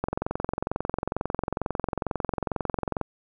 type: click train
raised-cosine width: 1 ms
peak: -12 dBFS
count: 67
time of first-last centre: 0.04-3.013 s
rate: 22.2 Hz
effects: none